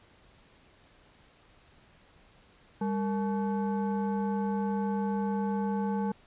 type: tone with frequency modulation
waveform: sine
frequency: 199.8 Hz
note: G3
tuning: 33 cents sharp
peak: -27 dBFS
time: 2.81-6.12 s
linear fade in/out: 5 ms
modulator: 662 Hz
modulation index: 0.81
effects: pink hiss -60 dBFS RMS until 6.26 s + resampled to 8000 Hz